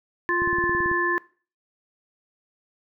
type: harmonic tone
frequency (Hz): 349.2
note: F4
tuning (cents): 0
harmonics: 1 / 3 / 5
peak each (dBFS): -26 / -26 / -23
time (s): 0.29-1.18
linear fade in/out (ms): 0
type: click train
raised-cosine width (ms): 3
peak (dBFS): -21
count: 10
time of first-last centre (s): 0.42-0.915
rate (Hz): 18.2
effects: noise-tail reverb RT60 0.4 s tail -21 dB re dry